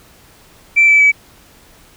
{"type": "tone with pitch steps", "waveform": "sine", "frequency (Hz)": [2336, 2312, 2288], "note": ["D7", "D7", "D7"], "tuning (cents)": [-10, -28, -46], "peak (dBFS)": -5, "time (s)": [0.76, 1.12], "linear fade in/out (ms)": 20, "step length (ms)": 120, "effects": ["tanh soft clip ceiling -2 dBFS", "pink hiss -46 dBFS RMS until 1.96 s"]}